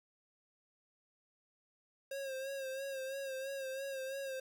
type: tone with vibrato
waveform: square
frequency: 538 Hz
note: C5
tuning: 48 cents sharp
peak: -40 dBFS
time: 2.11-4.4 s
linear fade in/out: 5 ms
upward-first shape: sine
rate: 3 Hz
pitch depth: 45 cents each way
effects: 11-bit